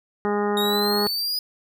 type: harmonic tone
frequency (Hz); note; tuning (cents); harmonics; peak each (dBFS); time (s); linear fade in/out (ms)
206; G#3; -14; 1 / 2 / 3 / 4 / 5 / 6 / 7 / 8 / 9; -26 / -23 / -37 / -28 / -35 / -32 / -37 / -45 / -37; 0.25-1.07; 0
type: exponential sweep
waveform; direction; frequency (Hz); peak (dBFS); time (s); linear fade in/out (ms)
45% pulse; up; 3729 to 4978; -23; 0.57-1.39; 2
effects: none